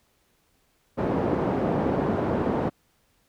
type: band-pass noise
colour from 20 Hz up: pink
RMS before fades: -25 dBFS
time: 0.97-2.7 s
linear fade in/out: 20 ms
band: 160 to 690 Hz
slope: 12 dB/octave
effects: pink hiss -67 dBFS RMS until 3.28 s